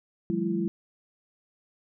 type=tone cluster; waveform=sine; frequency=163.9 / 186.9 / 211.4 / 336.5 Hz; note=E3 / F#3 / G#3 / E4; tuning=-10 / +18 / +31 / +36 cents; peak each=-37 / -29 / -31 / -29 dBFS; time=0.3-0.68 s; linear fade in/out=0 ms; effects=none